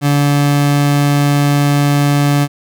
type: tone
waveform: 30% pulse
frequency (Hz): 143.8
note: D3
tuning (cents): -36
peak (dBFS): -7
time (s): 0.01-2.48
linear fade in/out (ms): 50
effects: none